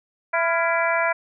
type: harmonic tone with a mistuned harmonic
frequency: 333.2 Hz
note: E4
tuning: 19 cents sharp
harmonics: 2 / 3 / 4 / 5 / 6 / 7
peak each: -23 / -25 / -26 / -27 / -28 / -28 dBFS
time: 0.33-1.13 s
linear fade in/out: 10 ms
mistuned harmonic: 4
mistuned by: +74 cents
effects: none